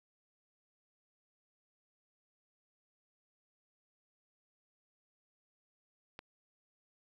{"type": "click", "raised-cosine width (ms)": 0.3, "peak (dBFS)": -29, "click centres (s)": 6.191, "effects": ["10-bit"]}